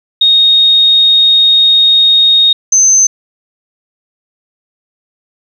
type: tone pair in turn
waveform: sine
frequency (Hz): 3723 / 6196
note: A#7 / G8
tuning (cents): -3 / -21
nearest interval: major sixth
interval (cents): 882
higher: second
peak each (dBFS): -4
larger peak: neither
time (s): 0.21-2.53 / 2.72-3.07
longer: first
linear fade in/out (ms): 5
effects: 7-bit